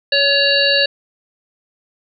harmonic tone with a mistuned harmonic, 559 Hz, C#5, 14 cents sharp, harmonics 1 / 3 / 5 / 7 / 8, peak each -18 / -18 / -18 / -18 / -18 dBFS, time 0.12-0.86 s, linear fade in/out 5 ms, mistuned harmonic 3, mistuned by +22 cents, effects none

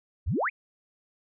sine exponential sweep, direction up, 58.27 to 2637 Hz, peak -24 dBFS, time 0.26-0.5 s, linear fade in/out 20 ms, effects none

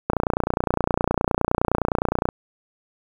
click train, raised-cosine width 1 ms, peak -5 dBFS, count 66, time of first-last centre 0.1-2.289 s, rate 29.7 Hz, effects 7-bit

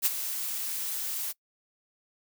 blue noise with ADSR envelope, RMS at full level -22 dBFS, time 0.02-1.33 s, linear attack 40 ms, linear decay 23 ms, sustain -11 dB, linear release 26 ms, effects noise-tail reverb RT60 0.1 s tail -23 dB re dry

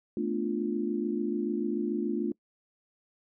sine chord, B half-diminished seventh, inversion third, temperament equal, 220 / 246.9 / 293.7 / 349.2 Hz, A3 / B3 / D4 / F4, 0 / 0 / 0 / 0 cents, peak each -32 / -36 / -33 / -32 dBFS, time 0.17-2.32 s, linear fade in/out 2 ms, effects noise-tail reverb RT60 0.1 s tail -24 dB re dry

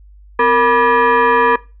sine tone with frequency modulation, 257 Hz, C4, 31 cents flat, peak -9 dBFS, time 0.39-1.56 s, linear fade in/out 5 ms, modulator 720 Hz, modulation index 2.1, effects noise-tail reverb RT60 0.3 s tail -21 dB re dry + added 50 Hz sine -39 dBFS peak until 1.8 s

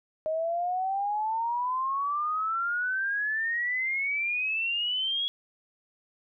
sine exponential sweep, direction up, 622.3 to 3351 Hz, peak -26 dBFS, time 0.26-5.28 s, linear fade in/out 0 ms, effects none

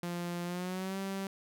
sawtooth tone with pitch glide, 174 to 194.18 Hz, F3 to G3, -6 to -16 cents, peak -31 dBFS, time 0.03-1.27 s, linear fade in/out 2 ms, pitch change +190 cents, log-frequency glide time 0.44-0.98 s, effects none

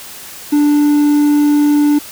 triangle tone with quantisation, 293.7 Hz, D4, in tune, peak -6 dBFS, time 0.52-1.99 s, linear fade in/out 10 ms, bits 6, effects white hiss -32 dBFS RMS until 2.11 s

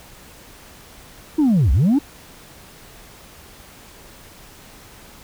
sine linear two-way sweep, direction down then up, 324.1 to 54.7 to 304.2 Hz, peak -10 dBFS, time 1.38-1.99 s, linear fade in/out 10 ms, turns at 1.72 s, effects tanh soft clip ceiling -11 dBFS + pink hiss -44 dBFS RMS until 5.23 s

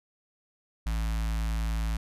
square tone with notch filter, 54.7 Hz, A1, 9 cents flat, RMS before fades -29 dBFS, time 0.86-1.97 s, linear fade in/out 5 ms, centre 420 Hz, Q 0.64, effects resampled to 32000 Hz

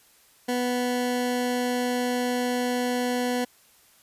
20% pulse tone, 246.9 Hz, B3, in tune, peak -19 dBFS, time 0.48-3.45 s, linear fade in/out 10 ms, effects white hiss -58 dBFS RMS until 4.02 s + resampled to 32000 Hz

